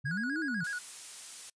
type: linear two-way sweep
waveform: sine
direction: up then down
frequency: 123.47 to 331.2 to 151.8 Hz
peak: -33 dBFS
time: 0.04-0.64 s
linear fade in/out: 10 ms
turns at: 0.4 s
type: tone with vibrato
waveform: triangle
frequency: 1551 Hz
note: G6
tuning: 19 cents flat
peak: -32 dBFS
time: 0.05-0.79 s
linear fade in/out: 10 ms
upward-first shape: square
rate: 8.1 Hz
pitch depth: 100 cents each way
type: noise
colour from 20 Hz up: blue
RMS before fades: -42 dBFS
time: 0.64-1.5 s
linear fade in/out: 5 ms
effects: noise-tail reverb RT60 0.1 s tail -26 dB re dry + resampled to 22050 Hz